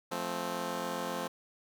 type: chord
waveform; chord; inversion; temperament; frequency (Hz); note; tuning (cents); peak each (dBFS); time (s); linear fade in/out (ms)
10% pulse; F major; none; just; 174.61 / 218.3 / 261.9; F3 / A3 / C4; 0 / -13 / +2; -31; 0.11-1.28; 10
effects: none